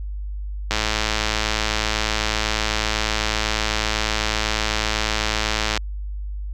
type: click train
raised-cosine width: 0.2 ms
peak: -3 dBFS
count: 548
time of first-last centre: 0.71-5.775 s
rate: 108 Hz
effects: added 50 Hz sine -26 dBFS peak until 6.53 s